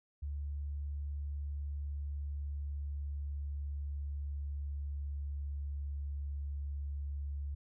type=tone with pitch glide; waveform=sine; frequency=72 to 71.13 Hz; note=D2 to C#2; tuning=-34 to +45 cents; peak=-36 dBFS; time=0.22-7.55 s; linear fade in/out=10 ms; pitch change=-21 cents; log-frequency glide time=1.09-6.12 s; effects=none